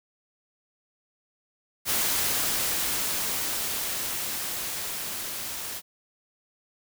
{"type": "noise with level ramp", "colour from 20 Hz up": "white", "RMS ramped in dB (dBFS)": [-25, -35], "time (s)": [1.85, 5.82], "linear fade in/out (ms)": 50, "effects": []}